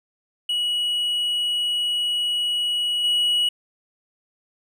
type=tone with level steps; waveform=triangle; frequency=2925 Hz; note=F#7; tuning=21 cents flat; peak=-19 / -16 dBFS; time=0.49-3.49 s; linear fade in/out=5 ms; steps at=3.04 s; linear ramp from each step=2 ms; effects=none